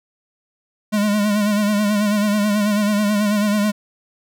square tone with vibrato, 207.7 Hz, G#3, in tune, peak -16 dBFS, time 0.92-3.72 s, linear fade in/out 20 ms, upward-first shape sine, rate 9.2 Hz, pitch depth 50 cents each way, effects none

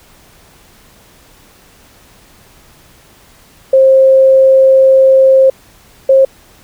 sine tone pair in turn, 531 / 535 Hz, C5 / C5, +25 / +38 cents, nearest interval unison, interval 13 cents, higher second, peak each -3 dBFS, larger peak neither, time 3.73-5.5 / 6.09-6.25 s, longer first, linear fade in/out 5 ms, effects pink hiss -44 dBFS RMS until 6.63 s

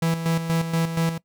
45% pulse tone with tremolo, 164.81 Hz, E3, in tune, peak -19 dBFS, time 0.02-1.18 s, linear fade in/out 5 ms, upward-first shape square, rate 4.2 Hz, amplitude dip 60%, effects noise-tail reverb RT60 0.1 s tail -20 dB re dry

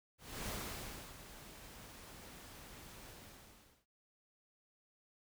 pink noise with ADSR envelope, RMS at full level -42 dBFS, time 0.18-3.86 s, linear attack 290 ms, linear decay 670 ms, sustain -12 dB, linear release 760 ms, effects none

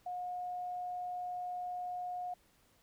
sine tone, 720 Hz, F#5, 47 cents flat, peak -37 dBFS, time 0.06-2.34 s, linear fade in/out 5 ms, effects pink hiss -69 dBFS RMS until 2.82 s

